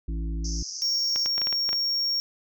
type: harmonic tone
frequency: 55 Hz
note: A1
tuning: in tune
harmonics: 1 / 3 / 5 / 6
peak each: -27 / -37 / -41 / -43 dBFS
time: 0.08-0.63 s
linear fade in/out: 5 ms
type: band-pass noise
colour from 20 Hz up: pink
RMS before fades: -36 dBFS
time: 0.44-1.28 s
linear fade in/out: 10 ms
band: 5100 to 6300 Hz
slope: 96 dB/octave
type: tone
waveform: triangle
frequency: 5540 Hz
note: F8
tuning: 15 cents flat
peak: -22 dBFS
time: 0.82-2.2 s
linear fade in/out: 0 ms
type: clicks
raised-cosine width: 0.3 ms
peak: -18 dBFS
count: 8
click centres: 1.16 / 1.26 / 1.38 / 1.417 / 1.471 / 1.527 / 1.691 / 1.73 s
effects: none